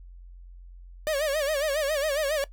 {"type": "tone with vibrato", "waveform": "45% pulse", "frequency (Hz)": 587.3, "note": "D5", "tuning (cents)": 0, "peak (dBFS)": -24, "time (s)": [1.07, 2.44], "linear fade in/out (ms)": 0, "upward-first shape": "sine", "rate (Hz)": 7.3, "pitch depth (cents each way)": 130, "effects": ["noise-tail reverb RT60 0.1 s tail -18 dB re dry", "added 44 Hz sine -43 dBFS peak until 2.52 s"]}